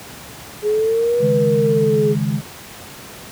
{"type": "linear two-way sweep", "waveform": "sine", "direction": "up then down", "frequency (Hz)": [415.3, 492.9, 415.3], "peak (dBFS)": -14, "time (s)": [0.62, 2.16], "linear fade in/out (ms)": 50, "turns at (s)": 1.28}
{"type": "chord", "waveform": "sine", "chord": "C# suspended second", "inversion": "none", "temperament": "just", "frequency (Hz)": [138.59, 155.92, 207.9], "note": ["C#3", "D#3", "G#3"], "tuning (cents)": [0, 4, 2], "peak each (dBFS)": -21, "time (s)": [1.19, 2.42], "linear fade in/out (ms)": 50}
{"effects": ["pink hiss -36 dBFS RMS until 3.31 s", "high-pass 80 Hz 12 dB/octave"]}